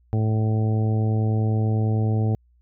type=harmonic tone; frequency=109.2 Hz; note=A2; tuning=13 cents flat; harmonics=1 / 2 / 3 / 4 / 5 / 6 / 7; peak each=-19 / -28 / -33 / -33 / -39 / -41 / -37 dBFS; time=0.13-2.35 s; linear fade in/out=0 ms; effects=added 60 Hz sine -56 dBFS peak until 2.61 s